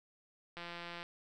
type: click train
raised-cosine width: 0.3 ms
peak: -29 dBFS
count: 80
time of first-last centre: 0.57-1.029 s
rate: 172 Hz
effects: none